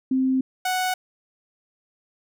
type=tone pair in turn; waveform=sine / sawtooth; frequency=261.6 / 739.9 Hz; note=C4 / F#5; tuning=0 / 0 cents; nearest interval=octave + tritone; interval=1800 cents; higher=second; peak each=-18 dBFS; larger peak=neither; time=0.11-0.41 / 0.65-0.94 s; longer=first; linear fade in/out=5 ms; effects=none